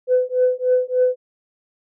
sine tone with tremolo, 504 Hz, B4, 35 cents sharp, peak -10 dBFS, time 0.07-1.16 s, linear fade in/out 50 ms, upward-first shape triangle, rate 3.4 Hz, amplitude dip 100%, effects tanh soft clip ceiling -8 dBFS

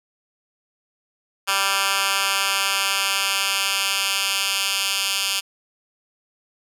10% pulse tone with high-pass filter sweep, 196 Hz, G3, in tune, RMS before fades -22 dBFS, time 1.47-5.41 s, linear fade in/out 20 ms, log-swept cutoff 1600 to 3000 Hz, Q 1.2, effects resampled to 32000 Hz

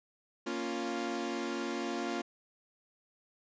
sawtooth chord, Bb minor, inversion none, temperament equal, 233.1 / 277.2 / 349.2 Hz, Bb3 / Db4 / F4, 0 / 0 / 0 cents, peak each -35 / -35 / -33 dBFS, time 0.46-2.22 s, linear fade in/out 10 ms, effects resampled to 16000 Hz

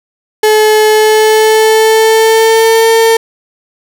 35% pulse tone with pitch glide, 429.9 to 452.3 Hz, A4 to A4, -40 to +48 cents, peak -3 dBFS, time 0.43-3.17 s, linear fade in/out 5 ms, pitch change +88 cents, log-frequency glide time 0.89-2.9 s, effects none

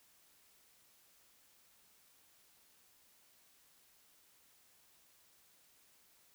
silence, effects white hiss -68 dBFS RMS until 6.34 s

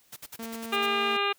white noise bursts, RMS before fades -41 dBFS, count 8, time 0.12-0.865 s, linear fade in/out 10 ms, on 45 ms, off 55 ms
sawtooth tone, 227.4 Hz, A#3, 43 cents flat, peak -32 dBFS, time 0.39-1.17 s, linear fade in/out 5 ms
harmonic tone, 402.7 Hz, G4, 47 cents sharp, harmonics 1 / 2 / 3 / 4 / 5 / 6 / 7 / 8 / 9 / 10, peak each -31 / -34 / -29 / -35 / -39 / -32 / -32 / -43 / -38 / -43 dBFS, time 0.72-1.33 s, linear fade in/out 10 ms
effects white hiss -63 dBFS RMS until 1.38 s

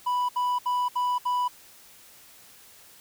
triangle tone bursts, 987.8 Hz, B5, in tune, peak -21 dBFS, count 5, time 0.06-1.482 s, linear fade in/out 10 ms, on 230 ms, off 68 ms, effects white hiss -52 dBFS RMS until 3 s

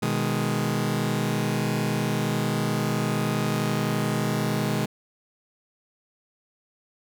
sawtooth chord, G# minor, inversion first, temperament just, 124.59 / 155.74 / 207.7 Hz, B2 / D#3 / G#3, +16 / +2 / 0 cents, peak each -24 / -24 / -23 dBFS, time 0.02-4.86 s, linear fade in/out 10 ms, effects none

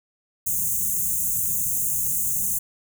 white band-stop noise, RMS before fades -24 dBFS, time 0.46-2.59 s, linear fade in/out 10 ms, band 210 to 6300 Hz, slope 96 dB/octave, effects none

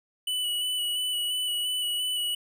square tone with vibrato, 2960 Hz, F#7, in tune, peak -27 dBFS, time 0.27-2.35 s, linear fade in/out 5 ms, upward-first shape square, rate 2.9 Hz, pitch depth 16 cents each way, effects none

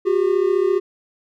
triangle tone pair together, 364 / 398.8 Hz, F#4 / G4, -28 / +30 cents, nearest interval major second, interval 158 cents, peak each -16 dBFS, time 0.05-0.8 s, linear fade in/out 20 ms, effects none

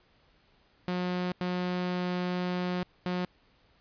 sawtooth tone bursts at uneven times, 179.9 Hz, F#3, 48 cents flat, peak -25 dBFS, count 3, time 0.88-1.32 / 1.41-2.83 / 3.06-3.25 s, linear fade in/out 0 ms, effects pink hiss -65 dBFS RMS until 3.8 s + resampled to 11025 Hz

